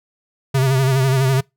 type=tone with vibrato; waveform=square; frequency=132.9 Hz; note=C3; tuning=27 cents sharp; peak=-14 dBFS; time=0.54-1.41 s; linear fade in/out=10 ms; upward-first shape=sine; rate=12 Hz; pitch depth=56 cents each way; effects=noise-tail reverb RT60 0.2 s tail -25 dB re dry